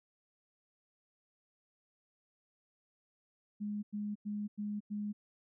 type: tone bursts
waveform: sine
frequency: 207.7 Hz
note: G#3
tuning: in tune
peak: -35 dBFS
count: 5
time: 3.6-5.13 s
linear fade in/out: 20 ms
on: 230 ms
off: 95 ms
effects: none